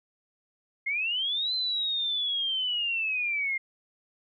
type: linear two-way sweep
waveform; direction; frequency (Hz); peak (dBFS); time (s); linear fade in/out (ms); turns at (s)
sine; up then down; 2100 to 4091 to 2100; -26; 0.86-3.58; 10; 1.54
effects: none